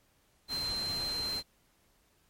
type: tone in noise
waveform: sine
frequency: 4127 Hz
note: C8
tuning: 25 cents flat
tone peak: -32 dBFS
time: 0.48-1.43 s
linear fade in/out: 50 ms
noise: pink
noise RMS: -42 dBFS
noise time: 0.48-1.43 s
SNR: +7 dB
effects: pink hiss -69 dBFS RMS until 2.29 s + MP3 64 kbps